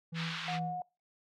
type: tone with tremolo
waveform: triangle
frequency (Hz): 164.7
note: E3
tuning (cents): -1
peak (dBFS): -33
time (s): 0.12-0.81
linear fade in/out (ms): 10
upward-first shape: sine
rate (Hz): 2.6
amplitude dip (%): 85
type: band-pass noise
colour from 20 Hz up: white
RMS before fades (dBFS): -40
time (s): 0.14-0.6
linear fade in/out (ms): 50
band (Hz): 1000 to 3700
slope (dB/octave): 24
type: tone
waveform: sine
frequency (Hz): 724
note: F#5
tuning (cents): -38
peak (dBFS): -35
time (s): 0.48-0.82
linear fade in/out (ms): 2
effects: noise-tail reverb RT60 0.3 s tail -25 dB re dry